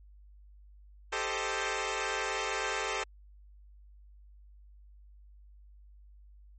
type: chord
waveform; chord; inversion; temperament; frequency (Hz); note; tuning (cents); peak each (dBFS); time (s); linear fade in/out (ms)
10% pulse; A half-diminished seventh; third; equal; 392 / 440 / 523.3 / 622.3; G4 / A4 / C5 / Eb5; 0 / 0 / 0 / 0; -28 / -27 / -29 / -32; 1.12-3.04; 10
effects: added 50 Hz sine -52 dBFS peak until 6.58 s + MP3 32 kbps